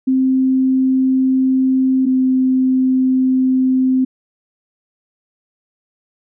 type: tone pair in turn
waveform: sine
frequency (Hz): 261.6 / 259.2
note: C4 / C4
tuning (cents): 0 / -16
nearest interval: unison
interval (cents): 16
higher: first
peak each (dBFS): -11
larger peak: neither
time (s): 0.07-2.06 / 2.06-4.05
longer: neither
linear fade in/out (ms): 10
effects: none